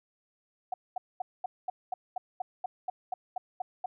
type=tone bursts; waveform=sine; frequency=740 Hz; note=F#5; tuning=in tune; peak=-29 dBFS; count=14; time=0.72-3.86 s; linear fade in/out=5 ms; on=20 ms; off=220 ms; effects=none